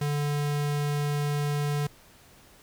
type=tone; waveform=square; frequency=146 Hz; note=D3; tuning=10 cents flat; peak=-26 dBFS; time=0.01-1.87 s; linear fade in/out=5 ms; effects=pink hiss -55 dBFS RMS until 2.62 s